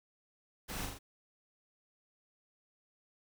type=noise with echo; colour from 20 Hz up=pink; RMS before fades=-42 dBFS; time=0.68-0.87 s; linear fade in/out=20 ms; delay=40 ms; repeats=3; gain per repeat=-3 dB; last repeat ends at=0.99 s; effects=none